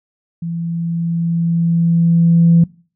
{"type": "tone with level ramp", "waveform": "sine", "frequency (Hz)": 168.1, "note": "E3", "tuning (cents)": 34, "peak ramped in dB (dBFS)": [-20, -5], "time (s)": [0.42, 2.64], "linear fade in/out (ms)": 5, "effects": ["noise-tail reverb RT60 0.4 s tail -23 dB re dry", "tanh soft clip ceiling -2 dBFS"]}